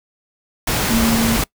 sine tone in noise, 227.6 Hz, A#3, 41 cents flat, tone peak -15 dBFS, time 0.9-1.37 s, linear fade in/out 5 ms, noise pink, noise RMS -19 dBFS, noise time 0.67-1.44 s, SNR +1 dB, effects noise-tail reverb RT60 0.1 s tail -23 dB re dry

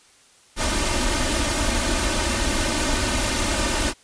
pink noise with comb filter, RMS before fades -22 dBFS, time 0.56-3.94 s, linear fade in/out 50 ms, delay 3.3 ms, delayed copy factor +0.75, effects white hiss -54 dBFS RMS until 4.03 s + resampled to 22050 Hz

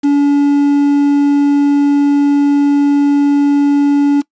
triangle tone with quantisation, 285.6 Hz, D4, 48 cents flat, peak -5 dBFS, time 0.03-4.22 s, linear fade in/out 20 ms, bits 5, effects noise-tail reverb RT60 0.1 s tail -21 dB re dry + resampled to 16000 Hz

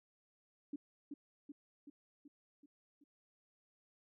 sine tone with echo, 288.1 Hz, D4, 33 cents flat, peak -39 dBFS, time 0.73-0.76 s, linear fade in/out 5 ms, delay 380 ms, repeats 6, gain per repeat -4 dB, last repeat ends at 3.04 s, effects none

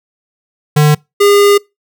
square tone pair in turn, 150 / 406.2 Hz, D3 / G#4, +37 / -38 cents, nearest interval octave + perfect fourth, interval 1725 cents, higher second, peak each -6 dBFS, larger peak neither, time 0.76-0.95 / 1.2-1.58 s, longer second, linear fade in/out 10 ms, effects noise-tail reverb RT60 0.2 s tail -24 dB re dry

